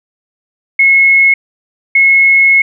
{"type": "tone bursts at uneven times", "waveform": "sine", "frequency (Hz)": 2177, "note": "C#7", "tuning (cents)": -32, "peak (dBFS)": -4, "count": 2, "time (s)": [[0.79, 1.34], [1.95, 2.62]], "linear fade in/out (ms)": 5, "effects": []}